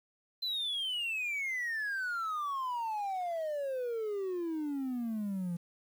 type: exponential sweep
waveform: triangle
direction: down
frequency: 4083 to 168.7 Hz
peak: -30 dBFS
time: 0.42-5.57 s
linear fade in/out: 10 ms
effects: tanh soft clip ceiling -27 dBFS + 10-bit